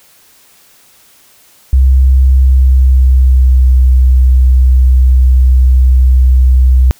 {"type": "tone with pitch glide", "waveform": "sine", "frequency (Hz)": [65.41, 63.73], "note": ["C2", "C2"], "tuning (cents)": [0, -45], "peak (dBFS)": -3, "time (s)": [1.73, 6.91], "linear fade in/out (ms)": 0, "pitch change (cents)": -45, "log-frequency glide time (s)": [2.33, 3.71], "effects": ["white hiss -45 dBFS RMS until 6.99 s"]}